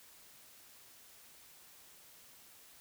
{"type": "silence", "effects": ["white hiss -59 dBFS RMS until 2.8 s"]}